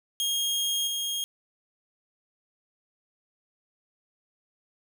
sawtooth tone with level steps, 3249 Hz, G#7, 39 cents flat, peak -22 / -25 dBFS, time 0.2-1.24 s, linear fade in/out 0 ms, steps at 0.87 s, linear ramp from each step 5 ms, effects none

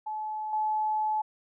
sine tone with level steps, 860 Hz, A5, 40 cents flat, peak -31 / -25 dBFS, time 0.06-1.22 s, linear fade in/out 10 ms, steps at 0.53 s, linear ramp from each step 2 ms, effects none

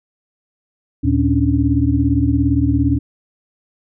sine tone cluster, 76.1 / 115.1 / 271.7 / 289.1 Hz, D#2 / A#2 / C#4 / D4, -38 / -22 / -35 / -27 cents, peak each -18 dBFS, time 1.03-2.99 s, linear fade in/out 20 ms, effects none

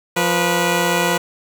10% pulse tone pair together, 174.61 / 488.2 Hz, F3 / B4, 0 / -20 cents, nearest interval octave + tritone, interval 1780 cents, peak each -10 dBFS, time 0.16-1.18 s, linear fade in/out 10 ms, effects none

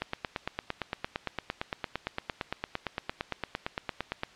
click train, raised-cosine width 0.3 ms, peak -14 dBFS, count 38, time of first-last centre 0.02-4.234 s, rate 8.78 Hz, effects white hiss -54 dBFS RMS until 4.35 s + low-pass 4000 Hz 12 dB/octave

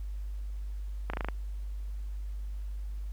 slowing click train, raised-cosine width 0.5 ms, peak -18 dBFS, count 6, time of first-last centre 1.1-1.286 s, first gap 35 ms, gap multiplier 1.03, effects added 50 Hz sine -34 dBFS peak until 3.12 s + pink hiss -63 dBFS RMS until 3.12 s

